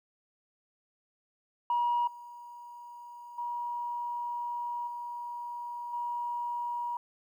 sine tone with level steps, 958 Hz, A#5, 47 cents sharp, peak -24 / -44 / -32 / -36 / -31 dBFS, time 1.7-6.97 s, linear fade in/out 2 ms, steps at 2.07 / 3.38 / 4.87 / 5.93 s, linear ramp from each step 5 ms, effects tanh soft clip ceiling -22 dBFS + 11-bit

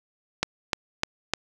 click train, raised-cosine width 0.2 ms, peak -5 dBFS, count 4, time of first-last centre 0.43-1.336 s, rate 3.31 Hz, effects none

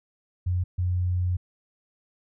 sine tone bursts at uneven times, 90 Hz, F#2, 47 cents flat, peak -22 dBFS, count 2, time 0.46-0.64 / 0.78-1.37 s, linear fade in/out 10 ms, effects none

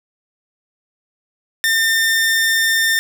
sawtooth tone, 1805 Hz, A6, 44 cents sharp, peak -10 dBFS, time 1.64-2.99 s, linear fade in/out 0 ms, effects 7-bit

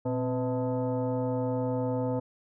sine tone with frequency modulation, 120.4 Hz, B2, 44 cents flat, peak -26 dBFS, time 0.05-2.2 s, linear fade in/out 10 ms, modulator 381 Hz, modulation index 1.5, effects none

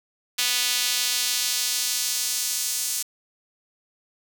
sawtooth tone with high-pass filter sweep, 246.6 Hz, B3, 2 cents flat, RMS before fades -25 dBFS, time 0.38-3.03 s, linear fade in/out 10 ms, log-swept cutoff 3300 to 6800 Hz, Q 1.1, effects 7-bit

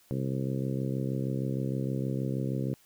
harmonic tone, 66.4 Hz, C2, 26 cents sharp, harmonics 2 / 3 / 4 / 5 / 6 / 7 / 8, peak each -31 / -35 / -37 / -39 / -41 / -42 / -43 dBFS, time 0.11-2.74 s, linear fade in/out 0 ms, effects white hiss -62 dBFS RMS until 2.85 s

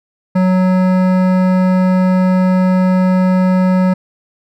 sine tone with hard clipping, 185 Hz, F#3, in tune, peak -11 dBFS, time 0.35-3.94 s, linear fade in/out 10 ms, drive 15 dB, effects none

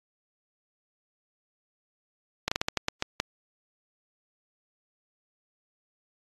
slowing click train, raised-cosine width 0.2 ms, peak -8 dBFS, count 9, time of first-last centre 2.48-3.201 s, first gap 35 ms, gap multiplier 1.26, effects AAC 32 kbps

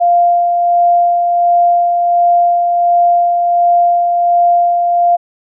sine tone with tremolo, 697 Hz, F5, 4 cents flat, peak -6 dBFS, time 0-5.17 s, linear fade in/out 20 ms, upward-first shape sine, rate 1.4 Hz, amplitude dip 35%, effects none

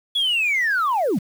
sine linear sweep, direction down, 3418 to 146.83 Hz, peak -16 dBFS, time 0.15-1.19 s, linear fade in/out 10 ms, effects tanh soft clip ceiling -15 dBFS + 7-bit

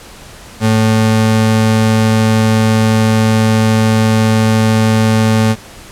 square ring-modulated tone, 164.81 Hz, E3, in tune, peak -6 dBFS, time 0.6-5.56 s, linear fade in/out 50 ms, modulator 57 Hz, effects pink hiss -35 dBFS RMS until 5.91 s + low-pass 11000 Hz 12 dB/octave

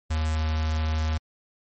square tone with notch filter, 78.3 Hz, D#2, 11 cents sharp, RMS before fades -25 dBFS, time 0.1-1.18 s, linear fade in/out 10 ms, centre 340 Hz, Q 0.81, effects MP3 32 kbps

